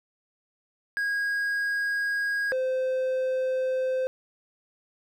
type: tone pair in turn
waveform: triangle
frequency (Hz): 1640 / 517.8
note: G#6 / C5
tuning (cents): -22 / -18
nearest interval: octave + minor sixth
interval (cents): 1996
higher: first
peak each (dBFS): -23 / -22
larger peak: second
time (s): 0.97-2.52 / 2.52-4.07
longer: neither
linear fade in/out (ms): 0
effects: none